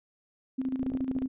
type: tone with tremolo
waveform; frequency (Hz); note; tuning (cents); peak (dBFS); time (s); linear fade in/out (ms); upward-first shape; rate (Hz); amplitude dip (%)
sine; 261.6; C4; 0; -26; 0.58-1.28; 10; square; 14; 60
type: clicks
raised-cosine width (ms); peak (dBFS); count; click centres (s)
2; -25; 8; 0.831 / 0.863 / 0.919 / 0.951 / 1.006 / 1.113 / 1.165 / 1.219
effects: resampled to 8000 Hz